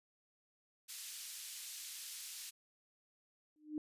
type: band-pass noise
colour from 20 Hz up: white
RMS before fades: -48 dBFS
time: 0.88-2.51 s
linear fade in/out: 20 ms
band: 2900 to 11000 Hz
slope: 12 dB/octave
type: tone with exponential growth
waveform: sine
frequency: 303.6 Hz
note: D#4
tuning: 42 cents flat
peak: -34 dBFS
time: 3.56-3.78 s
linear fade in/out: 1 ms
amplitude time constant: 47 ms
effects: resampled to 32000 Hz